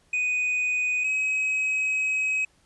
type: tone pair in turn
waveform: triangle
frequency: 2489 / 2543 Hz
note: D#7 / D#7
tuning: 0 / +37 cents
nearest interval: unison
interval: 37 cents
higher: second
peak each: -21 / -21 dBFS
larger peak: neither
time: 0.13-1.04 / 1.04-2.45 s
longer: second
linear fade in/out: 5 ms
effects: pink hiss -63 dBFS RMS until 2.65 s + resampled to 24000 Hz